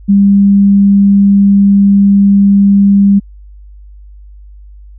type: tone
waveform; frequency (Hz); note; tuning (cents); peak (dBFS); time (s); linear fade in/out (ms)
sine; 199.4; G3; +30; -3; 0.08-3.2; 20
effects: added 50 Hz sine -31 dBFS peak until 4.98 s